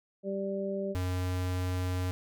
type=harmonic tone; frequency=196 Hz; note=G3; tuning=in tune; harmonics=1 / 2 / 3; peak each=-35 / -35 / -35 dBFS; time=0.23-0.96 s; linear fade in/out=50 ms
type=tone; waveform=square; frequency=91.2 Hz; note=F#2; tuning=24 cents flat; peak=-30 dBFS; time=0.95-2.11 s; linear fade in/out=0 ms
effects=none